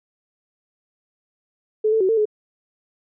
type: tone with pitch steps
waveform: sine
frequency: 431.1 / 443.2 / 376.5 / 449 / 424.6 Hz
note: A4 / A4 / F#4 / A4 / G#4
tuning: -35 / +13 / +30 / +35 / +38 cents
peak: -15 dBFS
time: 1.84-2.255 s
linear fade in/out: 10 ms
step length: 83 ms
effects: none